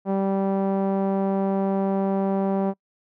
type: tone with low-pass filter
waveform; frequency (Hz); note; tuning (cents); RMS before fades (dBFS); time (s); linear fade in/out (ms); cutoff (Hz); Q
sawtooth; 194.6; G3; -12; -23; 0.05-2.74; 50; 750; 1.7
effects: noise-tail reverb RT60 0.1 s tail -26 dB re dry